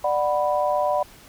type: chord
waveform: sine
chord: B minor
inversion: first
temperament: just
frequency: 592.7 / 740.8 / 987.8 Hz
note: D5 / F#5 / B5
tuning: +16 / +2 / 0 cents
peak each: -22 / -24 / -25 dBFS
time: 0.04-1.03 s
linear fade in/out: 5 ms
effects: pink hiss -48 dBFS RMS until 1.28 s